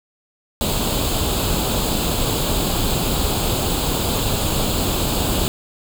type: noise with comb filter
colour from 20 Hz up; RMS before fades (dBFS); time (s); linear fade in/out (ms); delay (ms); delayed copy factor
pink; -20; 0.61-5.48; 0; 0.26; +0.7
effects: none